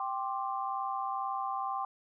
sine chord, G suspended fourth, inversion none, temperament equal with one note detuned, 784 / 1052.6 / 1174.7 Hz, G5 / C6 / D6, 0 / +10 / 0 cents, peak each -35 / -36 / -38 dBFS, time 0-1.85 s, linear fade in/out 2 ms, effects none

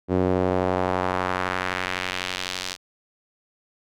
sawtooth tone with band-pass filter sweep, 91.9 Hz, F#2, 11 cents flat, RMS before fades -25 dBFS, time 0.08-2.77 s, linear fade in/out 50 ms, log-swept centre 360 to 4900 Hz, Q 1.2, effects none

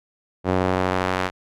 sawtooth tone with band-pass filter sweep, 92.5 Hz, F#2, in tune, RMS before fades -22 dBFS, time 0.44-1.31 s, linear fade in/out 50 ms, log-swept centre 520 to 1500 Hz, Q 0.7, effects none

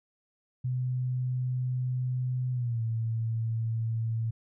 sine tone with pitch glide, 126.5 to 113.35 Hz, B2 to A#2, +42 to -48 cents, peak -27 dBFS, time 0.64-4.31 s, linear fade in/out 10 ms, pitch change -190 cents, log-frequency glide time 2.52-2.82 s, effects none

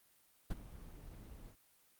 brown noise with ADSR envelope, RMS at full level -35 dBFS, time 0.5-1.56 s, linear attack 10 ms, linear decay 28 ms, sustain -17 dB, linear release 68 ms, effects white hiss -70 dBFS RMS until 1.99 s + Opus 32 kbps

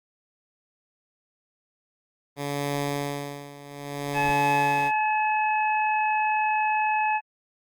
10% pulse tone with tremolo, 142.8 Hz, D3, 48 cents flat, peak -17 dBFS, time 2.36-4.92 s, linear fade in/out 50 ms, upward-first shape sine, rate 0.61 Hz, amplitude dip 85%
brown noise with exponential growth, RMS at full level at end -33 dBFS, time 3.99-4.31 s, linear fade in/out 5 ms, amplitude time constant 68 ms
harmonic tone, 858 Hz, A5, 44 cents flat, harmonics 1 / 2 / 3, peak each -22 / -32 / -29 dBFS, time 4.13-7.21 s, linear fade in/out 50 ms
effects Opus 32 kbps

